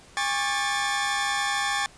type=tone cluster; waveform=sawtooth; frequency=810 / 1100 / 1173 / 1754 Hz; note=G#5 / C#6 / D6 / A6; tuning=-43 / -14 / -2 / -6 cents; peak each=-25 / -27 / -31 / -24 dBFS; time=0.17-1.86 s; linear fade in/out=0 ms; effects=pink hiss -51 dBFS RMS until 1.97 s + resampled to 22050 Hz